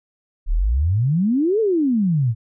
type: exponential two-way sweep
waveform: sine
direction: up then down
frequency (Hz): 32.7 to 459.6 to 106.4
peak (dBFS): -15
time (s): 0.46-2.35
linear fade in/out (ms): 50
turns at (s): 1.6
effects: none